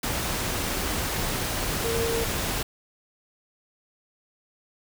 sine tone in noise, 460 Hz, A#4, 23 cents flat, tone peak -26 dBFS, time 1.84-2.24 s, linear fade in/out 5 ms, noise pink, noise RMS -28 dBFS, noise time 0.03-2.63 s, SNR -1 dB, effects none

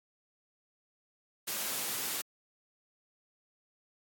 white noise, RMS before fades -35 dBFS, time 1.47-2.22 s, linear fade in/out 10 ms, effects high-pass 150 Hz 12 dB/octave + AAC 64 kbps

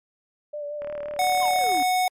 sine tone with vibrato, 587.3 Hz, D5, in tune, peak -29 dBFS, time 0.53-1.57 s, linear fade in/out 10 ms, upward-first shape sine, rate 5.7 Hz, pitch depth 26 cents each way
click train, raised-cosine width 0.5 ms, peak -25 dBFS, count 39, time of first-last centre 0.82-1.825 s, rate 37.8 Hz
square tone, 736 Hz, F#5, 9 cents flat, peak -20 dBFS, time 1.19-2.08 s, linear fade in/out 2 ms
triangle exponential sweep, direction down, 1108.7 to 261.6 Hz, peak -28 dBFS, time 1.41-1.83 s, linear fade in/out 10 ms
effects MP3 64 kbps

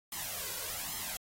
white noise with flanger, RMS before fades -39 dBFS, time 0.12-1.17 s, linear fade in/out 2 ms, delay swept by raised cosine 0.96 to 2.06 ms, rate 1.2 Hz, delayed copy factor +0.7, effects AAC 48 kbps

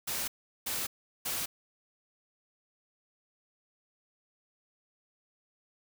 white noise bursts, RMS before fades -34 dBFS, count 3, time 0.07-1.46 s, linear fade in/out 10 ms, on 210 ms, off 380 ms, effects none

